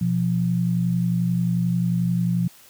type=tone pair together; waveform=sine; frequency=123.47 / 174.75 Hz; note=B2 / F3; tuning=0 / +1 cents; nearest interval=tritone; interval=601 cents; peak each=-24 / -20 dBFS; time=0.01-2.48 s; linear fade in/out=5 ms; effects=white hiss -50 dBFS RMS until 2.69 s